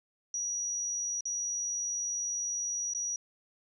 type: tone with dropouts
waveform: sine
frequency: 5800 Hz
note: F#8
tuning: 35 cents flat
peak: -31 dBFS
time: 0.34-3.16 s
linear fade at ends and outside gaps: 2 ms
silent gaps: 1.208-1.254 / 2.936-2.948 s
effects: none